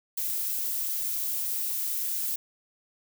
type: noise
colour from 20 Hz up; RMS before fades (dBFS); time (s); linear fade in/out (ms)
violet; -30; 0.17-2.36; 5
effects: none